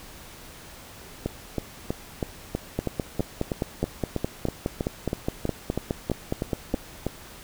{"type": "two click trains", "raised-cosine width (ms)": 2, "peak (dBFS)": [-12, -11], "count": [19, 20], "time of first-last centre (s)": [[1.26, 7.066], [2.79, 6.74]], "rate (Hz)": [3.1, 4.81], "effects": ["pink hiss -45 dBFS RMS until 7.43 s"]}